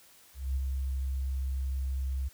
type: tone with ADSR envelope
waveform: sine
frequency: 66.4 Hz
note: C2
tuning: 26 cents sharp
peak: -26 dBFS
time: 0.34-2.29 s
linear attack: 220 ms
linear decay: 25 ms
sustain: -3 dB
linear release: 16 ms
effects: white hiss -58 dBFS RMS until 2.33 s